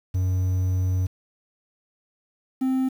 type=tone pair in turn; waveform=triangle; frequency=92.5 / 261.6 Hz; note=F#2 / C4; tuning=0 / 0 cents; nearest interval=octave + tritone; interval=1800 cents; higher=second; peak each=-18 dBFS; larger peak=neither; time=0.14-1.07 / 2.61-2.89 s; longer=first; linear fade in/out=10 ms; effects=8-bit